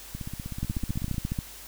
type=two click trains; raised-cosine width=5 ms; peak=-16 / -22 dBFS; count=12 / 17; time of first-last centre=0.63-1.389 / 0.15-1.144 s; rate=14.5 / 16.1 Hz; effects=added 50 Hz sine -51 dBFS peak until 1.67 s + white hiss -45 dBFS RMS until 1.67 s